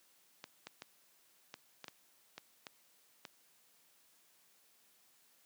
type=clicks; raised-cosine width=0.2 ms; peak=-28 dBFS; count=9; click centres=0.441 / 0.67 / 0.821 / 1.541 / 1.843 / 1.882 / 2.38 / 2.668 / 3.252 s; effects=white hiss -69 dBFS RMS until 5.45 s + high-pass 150 Hz 12 dB/octave